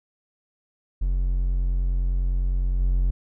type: tone with level steps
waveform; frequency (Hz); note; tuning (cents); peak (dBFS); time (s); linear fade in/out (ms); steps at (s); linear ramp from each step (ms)
triangle; 44.85; F1; +47; -18 / -16; 1.01-3.11; 10; 2.79; 20
effects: none